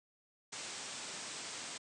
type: low-pass noise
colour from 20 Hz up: white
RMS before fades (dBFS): -45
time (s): 0.52-1.78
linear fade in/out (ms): 10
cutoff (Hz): 8700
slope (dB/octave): 96
effects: high-pass 150 Hz 12 dB/octave